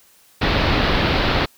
pink low-pass noise, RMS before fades -18 dBFS, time 0.41-1.46 s, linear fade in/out 10 ms, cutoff 4500 Hz, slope 48 dB/octave, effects white hiss -53 dBFS RMS until 1.57 s

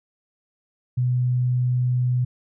sine tone, 124.8 Hz, B2, 19 cents sharp, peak -18 dBFS, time 0.97-2.25 s, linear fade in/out 10 ms, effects none

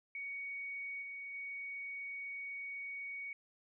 sine tone with level steps, 2238 Hz, C#7, 16 cents sharp, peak -40 / -43 / -41 dBFS, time 0.15-3.33 s, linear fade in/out 2 ms, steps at 1.01 / 1.33 s, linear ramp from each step 20 ms, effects none

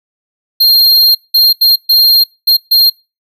square tone bursts at uneven times, 4206 Hz, C8, 8 cents sharp, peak -5 dBFS, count 6, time 0.6-1.15 / 1.34-1.53 / 1.61-1.76 / 1.89-2.24 / 2.47-2.57 / 2.71-2.9 s, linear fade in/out 10 ms, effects noise-tail reverb RT60 0.3 s tail -26 dB re dry

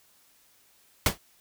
pink noise with exponential decay, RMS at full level -17 dBFS, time 1.06-1.18 s, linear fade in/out 2 ms, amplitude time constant 24 ms, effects white hiss -62 dBFS RMS until 1.4 s

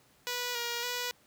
5% pulse tone with pitch steps, 489.8 / 474.5 / 489.7 Hz, B4 / A#4 / B4, -14 / +31 / -15 cents, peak -21 dBFS, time 0.27-1.11 s, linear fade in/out 0 ms, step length 280 ms, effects pink hiss -64 dBFS RMS until 1.26 s + high-pass 80 Hz 12 dB/octave

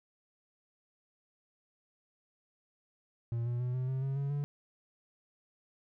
triangle tone with pitch steps, 117.1 / 120.6 / 124.21 / 127.92 / 131.74 / 135.68 / 139.74 / 143.92 Hz, A#2 / B2 / B2 / C3 / C3 / C#3 / C#3 / D3, +8 / -41 / +10 / -39 / +12 / -37 / +14 / -35 cents, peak -29 dBFS, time 3.32-4.44 s, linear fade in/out 0 ms, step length 140 ms, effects none

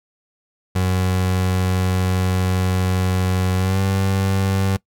30% pulse tone with pitch glide, 92.5 to 96.54 Hz, F#2 to G2, 0 to -26 cents, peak -14 dBFS, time 0.75-4.77 s, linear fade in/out 10 ms, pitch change +74 cents, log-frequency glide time 3.57-3.8 s, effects noise-tail reverb RT60 0.1 s tail -21 dB re dry

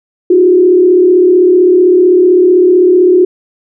sine tone with frequency modulation, 362.5 Hz, F#4, 35 cents flat, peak -3 dBFS, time 0.3-3.25 s, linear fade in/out 5 ms, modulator 35.7 Hz, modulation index 0.69, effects none

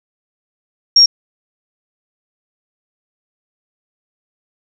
sine tone, 5570 Hz, F8, 5 cents flat, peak -4 dBFS, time 0.96-1.06 s, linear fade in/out 5 ms, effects none

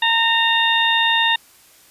harmonic tone with a mistuned harmonic, 916 Hz, A#5, 31 cents flat, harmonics 1 / 2 / 3 / 4, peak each -20 / -19 / -21 / -19 dBFS, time 0.02-1.36 s, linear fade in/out 5 ms, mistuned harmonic 3, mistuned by +25 cents, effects white hiss -50 dBFS RMS until 1.9 s + resampled to 32000 Hz

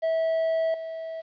triangle tone with level steps, 650 Hz, E5, 24 cents flat, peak -20 / -30 dBFS, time 0.02-1.22 s, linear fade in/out 20 ms, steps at 0.74 s, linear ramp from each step 2 ms, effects resampled to 11025 Hz + 10-bit

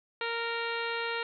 harmonic tone, 464.1 Hz, A#4, 8 cents flat, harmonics 1 / 2 / 3 / 4 / 5 / 6 / 7 / 8 / 9, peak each -36 / -38 / -37 / -39 / -40 / -41 / -46 / -45 / -45 dBFS, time 0.21-1.23 s, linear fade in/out 2 ms, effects none

